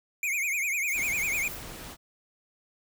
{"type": "tone with vibrato", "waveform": "square", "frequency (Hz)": 2300, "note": "D7", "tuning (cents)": -37, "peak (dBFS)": -27, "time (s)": [0.23, 1.48], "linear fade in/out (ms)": 2, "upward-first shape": "triangle", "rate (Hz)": 10, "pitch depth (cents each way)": 170}
{"type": "noise with tremolo", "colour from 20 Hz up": "violet", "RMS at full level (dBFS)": -39, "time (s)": [0.87, 1.63], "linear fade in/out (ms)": 10, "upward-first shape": "triangle", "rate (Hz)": 6.5, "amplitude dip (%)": 75}
{"type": "noise", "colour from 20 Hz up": "pink", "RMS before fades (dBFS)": -42, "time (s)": [0.93, 1.97], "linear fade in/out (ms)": 50}
{"effects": []}